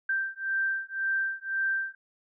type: beating tone pair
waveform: sine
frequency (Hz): 1568 / 1569.9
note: G6 / G6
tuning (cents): 0 / +2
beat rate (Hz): 1.9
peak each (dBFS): -30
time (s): 0.09-1.95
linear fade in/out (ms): 5
effects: none